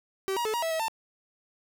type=tone with pitch steps; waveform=45% pulse; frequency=385.4 / 952 / 434 / 950 / 653 / 643 / 895 Hz; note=G4 / A#5 / A4 / A#5 / E5 / E5 / A5; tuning=-29 / +36 / -24 / +33 / -17 / -43 / +29 cents; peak=-27 dBFS; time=0.28-0.882 s; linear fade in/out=0 ms; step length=86 ms; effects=none